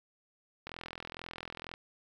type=click train; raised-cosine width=0.3 ms; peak=-25 dBFS; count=46; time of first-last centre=0.67-1.739 s; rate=42.1 Hz; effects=10-bit